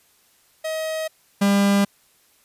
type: tone pair in turn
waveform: 45% pulse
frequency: 634 / 200.1 Hz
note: D#5 / G3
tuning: +32 / +36 cents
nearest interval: octave + minor sixth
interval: 1996 cents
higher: first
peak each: -24 / -15 dBFS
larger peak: second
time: 0.64-1.08 / 1.41-1.85 s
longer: neither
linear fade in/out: 10 ms
effects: white hiss -59 dBFS RMS until 2.44 s + resampled to 32000 Hz